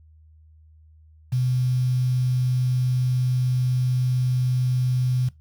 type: tone with quantisation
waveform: sine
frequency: 126.5 Hz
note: B2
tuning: 42 cents sharp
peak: -19 dBFS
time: 1.32-5.29 s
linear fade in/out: 10 ms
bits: 7
effects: noise-tail reverb RT60 0.2 s tail -19 dB re dry + added 78 Hz sine -49 dBFS peak until 5.4 s